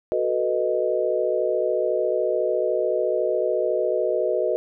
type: chord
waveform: sine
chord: B dominant seventh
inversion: second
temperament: equal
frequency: 370 / 440 / 493.9 / 622.3 Hz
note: F#4 / A4 / B4 / D#5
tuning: 0 / 0 / 0 / 0 cents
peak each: -26 / -27 / -25 / -24 dBFS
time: 0.12-4.56 s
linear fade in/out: 0 ms
effects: none